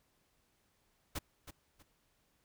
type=noise with echo; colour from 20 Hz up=pink; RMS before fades=-38 dBFS; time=1.15-1.19 s; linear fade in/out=10 ms; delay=320 ms; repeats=2; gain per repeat=-11 dB; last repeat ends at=1.83 s; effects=pink hiss -75 dBFS RMS until 2.44 s